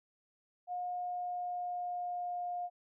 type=tone with pitch glide; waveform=sine; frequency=717 to 709.6 Hz; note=F5 to F5; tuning=+45 to +27 cents; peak=-35 dBFS; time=0.67-2.7 s; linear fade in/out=50 ms; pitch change=-18 cents; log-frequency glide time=0.88-2.48 s; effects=none